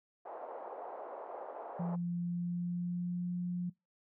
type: band-pass noise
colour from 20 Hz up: white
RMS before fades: -45 dBFS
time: 0.25-1.96 s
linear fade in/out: 10 ms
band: 470 to 810 Hz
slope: 24 dB/octave
type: tone with pitch glide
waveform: sine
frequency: 173.8 to 177.25 Hz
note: F3 to F3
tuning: -8 to +26 cents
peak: -33 dBFS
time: 1.79-3.7 s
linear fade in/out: 10 ms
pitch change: +34 cents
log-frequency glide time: 2.18-3.33 s
effects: noise-tail reverb RT60 0.2 s tail -23 dB re dry